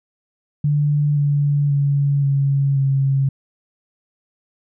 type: tone with pitch steps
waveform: sine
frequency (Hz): 146.83 / 144.14 / 141.5 / 138.91 / 136.37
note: D3 / D3 / C#3 / C#3 / C#3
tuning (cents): 0 / -32 / +36 / +4 / -28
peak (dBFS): -14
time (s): 0.64-3.29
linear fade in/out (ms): 5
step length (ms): 530
effects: none